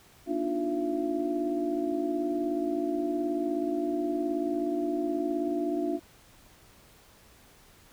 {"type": "tone cluster", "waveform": "sine", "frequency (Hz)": [241.6, 296.6, 315.6, 352.8, 676], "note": ["B3", "D4", "D#4", "F4", "E5"], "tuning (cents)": [-38, 17, 25, 18, 43], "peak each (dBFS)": [-39, -30, -39, -31, -35], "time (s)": [0.26, 6], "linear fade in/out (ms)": 50, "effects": ["pink hiss -57 dBFS RMS until 7.92 s"]}